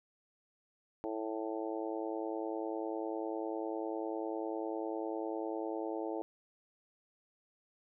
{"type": "harmonic tone", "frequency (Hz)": 110, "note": "A2", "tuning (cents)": 0, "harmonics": [3, 4, 5, 6, 7, 8], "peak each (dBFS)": [-39, -41, -43, -45, -46, -47], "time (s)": [1.04, 6.22], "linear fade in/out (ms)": 0, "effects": []}